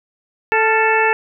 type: harmonic tone with a mistuned harmonic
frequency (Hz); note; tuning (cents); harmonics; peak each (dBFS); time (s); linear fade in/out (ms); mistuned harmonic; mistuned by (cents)
440.4; A4; +2; 1 / 2 / 3 / 4 / 5 / 6; -18 / -17 / -23 / -18 / -23 / -21; 0.52-1.13; 0; 3; +76
effects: none